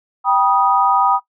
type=chord; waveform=sine; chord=G augmented; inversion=none; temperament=equal with one note detuned; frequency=784 / 970.8 / 1244.5 Hz; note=G5 / B5 / D#6; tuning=0 / -30 / 0 cents; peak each=-16 dBFS; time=0.24-1.2 s; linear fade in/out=50 ms; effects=noise-tail reverb RT60 0.1 s tail -17 dB re dry